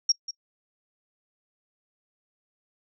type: tone with echo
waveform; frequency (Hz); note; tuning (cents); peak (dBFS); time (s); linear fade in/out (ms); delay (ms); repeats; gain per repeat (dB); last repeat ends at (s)
sine; 5588; F8; 0; -17; 0.09-0.12; 5; 190; 1; -14; 0.31
effects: noise-tail reverb RT60 0.1 s tail -25 dB re dry